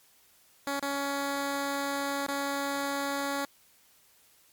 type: tone with dropouts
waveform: 10% pulse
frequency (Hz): 280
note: C#4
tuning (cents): +18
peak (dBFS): -21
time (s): 0.67-3.45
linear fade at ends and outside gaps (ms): 2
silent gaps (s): 0.796-0.825 / 2.266-2.284
effects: white hiss -62 dBFS RMS until 4.52 s + MP3 96 kbps